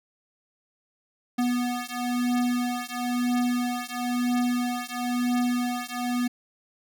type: beating tone pair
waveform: square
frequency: 244.7 / 245.7 Hz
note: B3 / B3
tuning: -16 / -9 cents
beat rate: 1 Hz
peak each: -28 dBFS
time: 1.38-6.28 s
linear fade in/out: 10 ms
effects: none